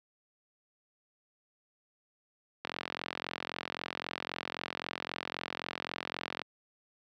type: click train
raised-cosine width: 0.3 ms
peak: -18 dBFS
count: 166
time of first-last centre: 2.65-6.417 s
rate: 43.8 Hz
effects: high-pass 150 Hz 12 dB/octave